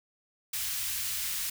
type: band-stop noise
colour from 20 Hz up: white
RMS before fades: -33 dBFS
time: 0.53-1.5 s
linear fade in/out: 5 ms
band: 100 to 1800 Hz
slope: 12 dB/octave
effects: none